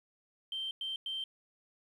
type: tone bursts at uneven times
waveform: sine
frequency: 3132 Hz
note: G7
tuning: 2 cents flat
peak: -34 dBFS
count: 3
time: 0.52-0.71 / 0.81-0.96 / 1.06-1.24 s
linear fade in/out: 2 ms
effects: tanh soft clip ceiling -30 dBFS + 11-bit